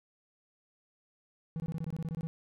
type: tone bursts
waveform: triangle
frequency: 162.5 Hz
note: E3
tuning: 24 cents flat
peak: -31 dBFS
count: 12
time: 1.56-2.27 s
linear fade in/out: 0 ms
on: 39 ms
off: 22 ms
effects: none